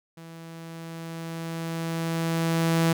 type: tone with level ramp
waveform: sawtooth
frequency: 164.81 Hz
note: E3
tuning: in tune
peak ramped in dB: -38 to -15 dBFS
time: 0.17-2.93 s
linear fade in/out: 5 ms
effects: none